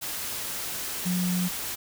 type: tone in noise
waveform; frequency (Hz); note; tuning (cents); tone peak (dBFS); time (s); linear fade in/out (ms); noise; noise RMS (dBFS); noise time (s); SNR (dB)
sine; 180.1; F#3; -46; -24; 1.05-1.49; 20; white; -33; 0.01-1.76; +6
effects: none